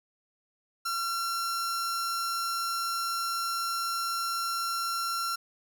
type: tone pair together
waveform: sawtooth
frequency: 1364 / 2728 Hz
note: F6 / F7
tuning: -41 / -41 cents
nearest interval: octave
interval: 1200 cents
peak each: -25 / -34 dBFS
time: 0.85-5.36 s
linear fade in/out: 10 ms
effects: none